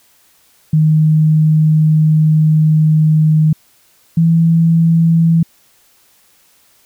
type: tone pair in turn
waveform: sine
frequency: 155.56 / 165.06 Hz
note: D#3 / E3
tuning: 0 / +3 cents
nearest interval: minor second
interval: 103 cents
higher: second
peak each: -7 dBFS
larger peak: neither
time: 0.73-3.53 / 4.17-5.43 s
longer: first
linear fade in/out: 5 ms
effects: white hiss -52 dBFS RMS until 6.85 s